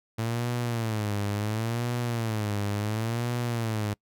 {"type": "tone with vibrato", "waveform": "sawtooth", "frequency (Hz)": 111.1, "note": "A2", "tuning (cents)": 17, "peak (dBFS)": -23, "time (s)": [0.18, 3.94], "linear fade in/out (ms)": 10, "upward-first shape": "sine", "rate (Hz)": 0.71, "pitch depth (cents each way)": 150, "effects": ["noise-tail reverb RT60 0.1 s tail -25 dB re dry"]}